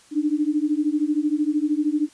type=beating tone pair; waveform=sine; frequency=293.7 / 306.7 Hz; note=D4 / D#4; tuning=0 / -25 cents; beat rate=13 Hz; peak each=-22 dBFS; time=0.11-2.09 s; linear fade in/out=50 ms; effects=white hiss -53 dBFS RMS until 2.13 s + resampled to 22050 Hz